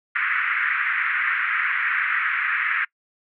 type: band-pass noise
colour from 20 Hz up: white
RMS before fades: -23 dBFS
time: 0.15-2.85 s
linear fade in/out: 10 ms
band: 1300 to 2200 Hz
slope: 48 dB/octave
effects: noise-tail reverb RT60 0.1 s tail -24 dB re dry